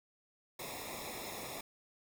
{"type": "noise with comb filter", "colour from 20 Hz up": "pink", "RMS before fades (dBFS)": -44, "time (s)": [0.59, 1.61], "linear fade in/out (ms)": 5, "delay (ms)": 0.66, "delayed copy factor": -0.85, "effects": []}